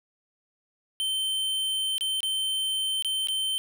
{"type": "tone with dropouts", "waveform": "square", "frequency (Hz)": 3099, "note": "G7", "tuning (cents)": -21, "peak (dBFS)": -26, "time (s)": [1, 3.58], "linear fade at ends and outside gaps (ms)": 0, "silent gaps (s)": [[1.981, 2.009], [2.205, 2.231], [3.024, 3.047], [3.272, 3.285]], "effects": []}